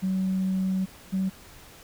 sine tone pair in turn, 188.7 / 190.01 Hz, F#3 / F#3, +34 / +46 cents, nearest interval unison, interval 12 cents, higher second, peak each -22 dBFS, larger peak neither, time 0.02-0.86 / 1.12-1.3 s, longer first, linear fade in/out 20 ms, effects tanh soft clip ceiling -19 dBFS + pink hiss -49 dBFS RMS until 1.83 s

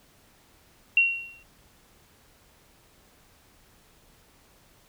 sine tone with exponential decay, 2742 Hz, F7, 32 cents flat, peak -14 dBFS, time 0.97-1.43 s, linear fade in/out 2 ms, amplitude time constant 99 ms, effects pink hiss -59 dBFS RMS until 4.88 s

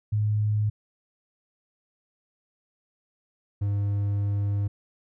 sine / triangle tone pair in turn, 105.9 / 101.25 Hz, G#2 / G#2, +34 / -43 cents, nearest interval minor second, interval 77 cents, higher first, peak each -21 dBFS, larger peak neither, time 0.12-0.7 / 3.61-4.68 s, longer second, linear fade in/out 10 ms, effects none

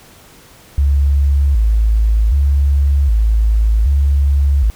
sine tone with vibrato, 61.74 Hz, B1, in tune, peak -9 dBFS, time 0.78-4.7 s, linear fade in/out 0 ms, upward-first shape square, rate 0.65 Hz, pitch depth 220 cents each way, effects pink hiss -43 dBFS RMS until 4.75 s

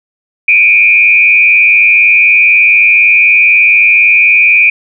sine tone with frequency modulation, 2405 Hz, D7, 41 cents sharp, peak -3 dBFS, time 0.48-4.7 s, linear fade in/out 5 ms, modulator 103 Hz, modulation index 1, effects none

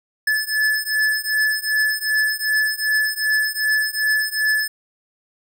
square beating tone pair, 1729 / 1731.6 Hz, A6 / A6, -31 / -28 cents, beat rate 2.6 Hz, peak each -21 / -22 dBFS, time 0.27-4.68 s, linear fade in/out 5 ms, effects none

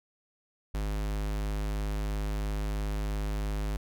square tone, 51.5 Hz, G#1, 14 cents flat, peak -30 dBFS, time 0.74-3.77 s, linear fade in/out 5 ms, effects none

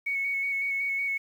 sine tone with vibrato, 2217 Hz, C#7, in tune, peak -26 dBFS, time 0.06-1.18 s, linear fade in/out 10 ms, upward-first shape square, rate 5.4 Hz, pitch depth 14 cents each way, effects 9-bit

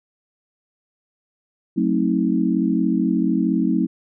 sine chord, F# diminished seventh, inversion none, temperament just, 185 / 222 / 266.4 / 319.7 Hz, F#3 / A3 / C4 / Eb4, 0 / +16 / +31 / +47 cents, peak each -22 dBFS, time 1.76-3.87 s, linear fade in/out 20 ms, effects none

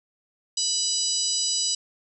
harmonic tone, 987.8 Hz, B5, in tune, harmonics 3 / 4 / 5 / 6 / 7 / 8, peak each -34 / -31 / -27 / -31 / -37 / -27 dBFS, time 0.57-1.75 s, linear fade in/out 5 ms, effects none

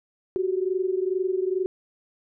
sine tone pair together, 367.7 / 390 Hz, F#4 / G4, -11 / -9 cents, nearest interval minor second, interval 102 cents, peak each -24 / -27 dBFS, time 0.36-1.66 s, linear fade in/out 0 ms, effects none

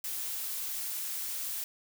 blue noise, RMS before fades -36 dBFS, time 0.04-1.64 s, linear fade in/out 2 ms, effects none

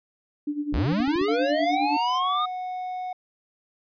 sine tone with tremolo, 293.7 Hz, D4, in tune, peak -23 dBFS, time 0.47-1.97 s, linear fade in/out 5 ms, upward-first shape sine, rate 9.7 Hz, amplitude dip 75%
clicks, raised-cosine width 3 ms, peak -25 dBFS, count 8, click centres 0.726 / 0.76 / 0.861 / 0.925 / 1.003 / 1.078 / 1.158 / 1.214 s
square linear sweep, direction up, 38.89 to 1247 Hz, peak -23 dBFS, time 0.73-2.46 s, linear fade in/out 10 ms
triangle tone with pitch glide, 695 to 734.6 Hz, F5 to F#5, -9 to -13 cents, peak -27 dBFS, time 1.28-3.13 s, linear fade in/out 5 ms, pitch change +96 cents, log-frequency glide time 1.52-2.03 s
effects resampled to 11025 Hz

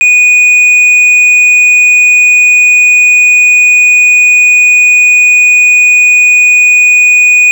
sine tone with hard clipping, 2470 Hz, D#7, 13 cents flat, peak -3 dBFS, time 0.01-7.51 s, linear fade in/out 0 ms, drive 4 dB, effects none

